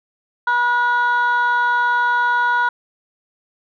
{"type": "tone pair together", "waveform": "sine", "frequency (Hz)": [968, 1450.4], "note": ["B5", "F#6"], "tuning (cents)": [-35, -35], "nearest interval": "perfect fifth", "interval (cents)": 700, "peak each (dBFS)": -15, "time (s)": [0.47, 2.69], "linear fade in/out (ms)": 5, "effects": ["tanh soft clip ceiling -11 dBFS"]}